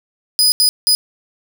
sawtooth tone bursts at uneven times, 4978 Hz, D#8, in tune, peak -7 dBFS, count 3, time 0.39-0.52 / 0.6-0.69 / 0.87-0.95 s, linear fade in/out 0 ms, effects none

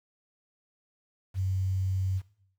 sine tone with quantisation, 94.5 Hz, F#2, 37 cents sharp, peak -26 dBFS, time 1.34-2.22 s, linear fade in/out 50 ms, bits 9, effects noise-tail reverb RT60 0.6 s tail -17 dB re dry

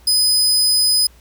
sawtooth tone, 5010 Hz, D#8, 11 cents sharp, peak -10 dBFS, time 0.07-1.07 s, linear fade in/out 5 ms, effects added 60 Hz sine -45 dBFS peak until 1.2 s + pink hiss -52 dBFS RMS until 1.2 s

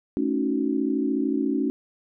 sine chord, D# half-diminished seventh, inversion second, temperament equal, 220 / 277.2 / 311.1 / 370 Hz, A3 / C#4 / D#4 / F#4, 0 / 0 / 0 / 0 cents, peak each -29 / -24 / -28 / -30 dBFS, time 0.17-1.7 s, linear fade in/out 0 ms, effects none

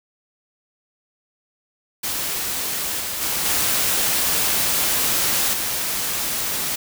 white noise with level steps, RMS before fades -25 / -27 / -23 / -20 / -24 dBFS, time 2.03-6.76 s, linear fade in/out 10 ms, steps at 3 / 3.21 / 3.45 / 5.53 s, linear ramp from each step 5 ms, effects none

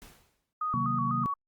pink noise with exponential decay, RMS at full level -48 dBFS, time 0.02-0.53 s, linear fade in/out 0 ms, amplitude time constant 110 ms
sine tone with vibrato, 1182 Hz, D6, 11 cents sharp, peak -28 dBFS, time 0.61-1.34 s, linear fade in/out 5 ms, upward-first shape square, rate 4 Hz, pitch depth 87 cents each way
sine chord, C half-diminished seventh, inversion none, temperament equal, 130.81 / 155.56 / 185 / 233.1 Hz, C3 / Eb3 / Gb3 / Bb3, 0 / 0 / 0 / 0 cents, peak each -33 / -38 / -37 / -33 dBFS, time 0.74-1.26 s, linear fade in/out 0 ms
effects Opus 48 kbps

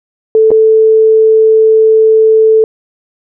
sine tone with dropouts, 440 Hz, A4, in tune, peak -3 dBFS, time 0.35-2.64 s, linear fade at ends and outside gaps 1 ms, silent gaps 0.506-0.515 s, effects none

